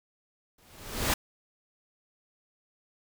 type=noise with exponential growth; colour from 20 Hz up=pink; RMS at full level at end=-23 dBFS; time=0.58-1.14 s; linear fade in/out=5 ms; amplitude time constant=120 ms; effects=none